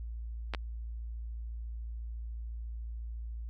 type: clicks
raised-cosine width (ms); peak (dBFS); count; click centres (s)
0.3; -19; 2; 0.537 / 0.548
effects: added 57 Hz sine -37 dBFS peak until 3.49 s